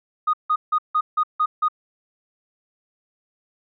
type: tone bursts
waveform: sine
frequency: 1239 Hz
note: D#6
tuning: 8 cents flat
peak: -15 dBFS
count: 7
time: 0.27-1.685 s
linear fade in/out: 10 ms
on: 65 ms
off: 160 ms
effects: tanh soft clip ceiling -12 dBFS